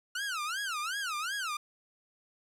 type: tone with vibrato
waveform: sawtooth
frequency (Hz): 1406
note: F6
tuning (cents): +11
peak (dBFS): -29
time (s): 0.15-1.57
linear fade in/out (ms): 5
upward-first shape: sine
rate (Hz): 2.7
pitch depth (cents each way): 290
effects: low-pass 11000 Hz 12 dB/octave + 11-bit